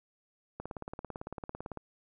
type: click train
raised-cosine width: 1 ms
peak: -25 dBFS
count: 22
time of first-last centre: 0.6-1.773 s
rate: 17.9 Hz
effects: none